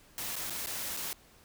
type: noise with dropouts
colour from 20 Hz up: white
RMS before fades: -37 dBFS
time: 0.18-1.13 s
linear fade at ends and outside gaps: 0 ms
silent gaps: 0.356-0.364 / 0.498-0.505 / 0.661-0.671 / 0.966-0.972 s
effects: pink hiss -60 dBFS RMS until 1.44 s